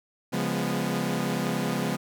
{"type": "chord", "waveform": "sawtooth", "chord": "C# dominant seventh", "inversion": "none", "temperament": "equal with one note detuned", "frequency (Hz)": [138.59, 174.61, 205.1, 246.9], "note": ["C#3", "E#3", "G#3", "B3"], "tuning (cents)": [0, 0, -21, 0], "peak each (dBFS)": [-29, -27, -27, -27], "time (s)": [0.32, 1.97], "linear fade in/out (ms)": 20, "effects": []}